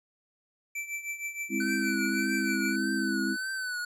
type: tone with tremolo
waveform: square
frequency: 2330 Hz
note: D7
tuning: 14 cents flat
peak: -31 dBFS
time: 0.75-2.76 s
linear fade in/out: 5 ms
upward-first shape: triangle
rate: 6.4 Hz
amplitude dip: 80%
type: chord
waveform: sine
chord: Ab augmented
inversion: none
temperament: equal with one note detuned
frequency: 206 / 261.6 / 329.6 Hz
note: Ab3 / C4 / E4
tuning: -14 / 0 / 0 cents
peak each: -32 dBFS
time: 1.49-3.37 s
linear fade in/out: 50 ms
type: tone with vibrato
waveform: square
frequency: 1504 Hz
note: F#6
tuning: 28 cents sharp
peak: -32 dBFS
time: 1.6-3.85 s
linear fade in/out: 5 ms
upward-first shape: triangle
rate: 1.7 Hz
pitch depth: 67 cents each way
effects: low-pass 12000 Hz 12 dB/octave